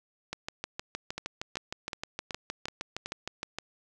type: two click trains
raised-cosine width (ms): 0.2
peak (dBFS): -17 / -18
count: 22 / 6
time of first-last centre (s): 0.33-3.586 / 1.18-3.06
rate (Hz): 6.45 / 2.66
effects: none